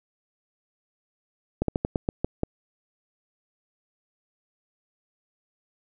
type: slowing click train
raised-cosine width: 2 ms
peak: -10 dBFS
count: 8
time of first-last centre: 1.62-2.434 s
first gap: 63 ms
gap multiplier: 1.2
effects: none